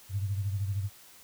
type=beating tone pair; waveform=sine; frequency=98 / 111 Hz; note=G2 / A2; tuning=0 / +16 cents; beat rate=13 Hz; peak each=-29 / -37 dBFS; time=0.09-0.9 s; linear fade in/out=50 ms; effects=white hiss -54 dBFS RMS until 1.23 s